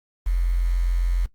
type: tone with quantisation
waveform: sine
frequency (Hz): 43.65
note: F1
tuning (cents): 0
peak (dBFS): -18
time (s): 0.26-1.26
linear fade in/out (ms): 10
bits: 7
effects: noise-tail reverb RT60 0.1 s tail -19 dB re dry + Opus 32 kbps